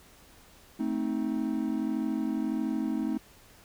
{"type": "chord", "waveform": "triangle", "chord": "A diminished", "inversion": "none", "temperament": "equal with one note detuned", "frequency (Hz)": [220, 261.6, 314.2], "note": ["A3", "C4", "Eb4"], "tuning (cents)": [0, 0, 17], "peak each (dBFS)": -30, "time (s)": [0.79, 3.18], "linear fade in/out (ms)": 10, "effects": ["pink hiss -56 dBFS RMS until 3.64 s"]}